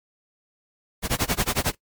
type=noise with tremolo; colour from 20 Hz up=pink; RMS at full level=-21 dBFS; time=1.02-1.75 s; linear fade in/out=50 ms; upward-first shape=sine; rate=11 Hz; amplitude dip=100%; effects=noise-tail reverb RT60 0.1 s tail -17 dB re dry + MP3 96 kbps